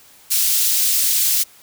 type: high-pass noise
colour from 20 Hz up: white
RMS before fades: -17 dBFS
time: 0.3-1.44 s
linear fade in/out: 20 ms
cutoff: 3800 Hz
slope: 12 dB/octave
effects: white hiss -48 dBFS RMS until 1.62 s